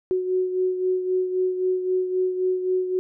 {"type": "beating tone pair", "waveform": "sine", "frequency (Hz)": [368.9, 372.7], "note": ["F#4", "F#4"], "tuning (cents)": [-5, 13], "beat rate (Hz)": 3.8, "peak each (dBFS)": [-21, -29], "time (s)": [0.11, 2.99], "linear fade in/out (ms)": 0, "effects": []}